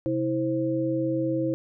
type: tone cluster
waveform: sine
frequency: 132.6 / 325.2 / 525 Hz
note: C3 / E4 / C5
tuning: +23 / -23 / +6 cents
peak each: -31 / -25 / -29 dBFS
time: 0.06-1.54 s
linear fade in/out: 0 ms
effects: none